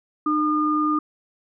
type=tone pair together; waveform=sine; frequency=303.7 / 1214.8 Hz; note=D#4 / D#6; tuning=-42 / -42 cents; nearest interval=2 octaves; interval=2400 cents; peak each=-21 dBFS; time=0.26-0.99 s; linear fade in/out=5 ms; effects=none